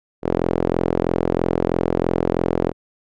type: tone with band-pass filter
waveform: sawtooth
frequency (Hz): 43.07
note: F1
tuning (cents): -23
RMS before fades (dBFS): -20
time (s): 0.22-2.73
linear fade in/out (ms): 50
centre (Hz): 430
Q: 1.5
effects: none